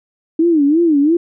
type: tone with vibrato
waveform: sine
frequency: 311.1 Hz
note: D#4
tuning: in tune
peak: -9 dBFS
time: 0.39-1.17 s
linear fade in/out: 5 ms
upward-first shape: sine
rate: 2.9 Hz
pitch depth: 180 cents each way
effects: none